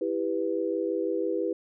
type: chord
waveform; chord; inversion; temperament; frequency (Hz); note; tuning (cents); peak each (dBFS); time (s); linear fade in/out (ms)
sine; E minor; none; just; 329.6 / 395.6 / 494.4; E4 / G4 / B4; 0 / +16 / +2; -30; 0.01-1.53; 5
effects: none